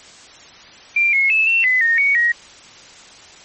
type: tone with pitch steps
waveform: sine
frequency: 2371 / 2171 / 2614 / 2700 / 2016 / 1844 / 2235 / 1892 Hz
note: D7 / C#7 / E7 / E7 / B6 / A#6 / C#7 / A#6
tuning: +16 / -37 / -15 / +41 / +35 / -19 / +14 / +25 cents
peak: -12 dBFS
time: 0.96-2.32 s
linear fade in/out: 5 ms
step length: 170 ms
effects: white hiss -42 dBFS RMS until 3.44 s + MP3 32 kbps